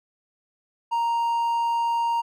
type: tone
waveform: triangle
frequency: 932.3 Hz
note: A#5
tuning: in tune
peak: -19 dBFS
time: 0.91-2.22 s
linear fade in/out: 20 ms
effects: none